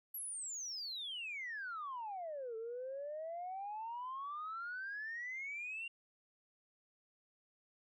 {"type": "exponential two-way sweep", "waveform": "sine", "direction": "down then up", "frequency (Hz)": [11930, 440, 2791], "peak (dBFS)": -40, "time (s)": [0.14, 5.88], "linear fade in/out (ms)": 5, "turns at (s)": 2.56, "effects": ["tanh soft clip ceiling -37 dBFS"]}